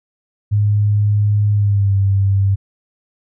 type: tone with pitch glide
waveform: sine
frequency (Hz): 103.83 to 98.17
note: G#2 to G2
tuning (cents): 0 to +3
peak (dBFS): -11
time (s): 0.51-2.56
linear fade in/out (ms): 20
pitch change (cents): -97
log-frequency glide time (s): 1.52-1.95
effects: none